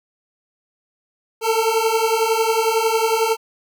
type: beating tone pair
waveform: 25% pulse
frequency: 442.2 / 453.2 Hz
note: A4 / A#4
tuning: +9 / -49 cents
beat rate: 11 Hz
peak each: -16 / -15 dBFS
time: 1.41-3.37 s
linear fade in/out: 50 ms
effects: none